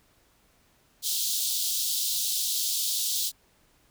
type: high-pass noise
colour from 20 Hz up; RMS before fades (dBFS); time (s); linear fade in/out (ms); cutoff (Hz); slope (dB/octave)
pink; -28; 1.02-3.32; 50; 3400; 48
effects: pink hiss -64 dBFS RMS until 3.9 s